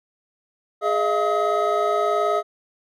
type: tone cluster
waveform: triangle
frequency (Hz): 416.2 / 627 / 686 / 1271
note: G#4 / D#5 / F5 / D#6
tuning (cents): +4 / +13 / -31 / +36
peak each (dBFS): -22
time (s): 0.81-2.43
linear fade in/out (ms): 50
effects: none